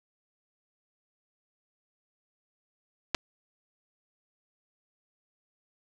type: clicks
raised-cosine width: 0.2 ms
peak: -10 dBFS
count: 2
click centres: 3.146 / 3.149 s
effects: none